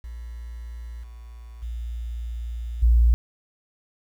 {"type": "tone with level steps", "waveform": "sine", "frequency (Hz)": 58.27, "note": "A#1", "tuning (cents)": 0, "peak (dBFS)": [-33, -38, -28, -13], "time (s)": [0.04, 3.14], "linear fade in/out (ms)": 0, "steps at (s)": [1.03, 1.62, 2.82], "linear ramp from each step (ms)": 10, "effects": ["9-bit"]}